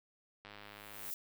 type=click train; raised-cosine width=0.3 ms; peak=-34 dBFS; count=68; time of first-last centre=0.45-1.1 s; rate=103 Hz
type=noise with exponential growth; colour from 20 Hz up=violet; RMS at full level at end=-40 dBFS; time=0.49-1.14 s; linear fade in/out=1 ms; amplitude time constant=140 ms
effects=none